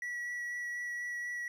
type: tone with vibrato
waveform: triangle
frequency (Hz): 1937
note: B6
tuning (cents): -34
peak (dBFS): -34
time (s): 0.02-1.48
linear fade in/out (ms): 2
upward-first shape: sine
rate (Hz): 4.1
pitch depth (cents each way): 9
effects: none